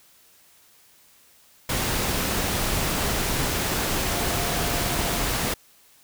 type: tone in noise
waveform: sine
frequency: 698.5 Hz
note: F5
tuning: in tune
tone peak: -34 dBFS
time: 4.06-5.23 s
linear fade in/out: 5 ms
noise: pink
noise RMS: -25 dBFS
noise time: 1.69-5.54 s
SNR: -12 dB
effects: white hiss -56 dBFS RMS until 6.03 s